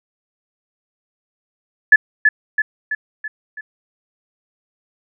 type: tone with echo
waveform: sine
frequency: 1721 Hz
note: A6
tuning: 39 cents flat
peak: -3 dBFS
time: 1.92-1.96 s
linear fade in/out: 5 ms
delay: 330 ms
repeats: 5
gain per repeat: -5 dB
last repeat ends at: 3.61 s
effects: none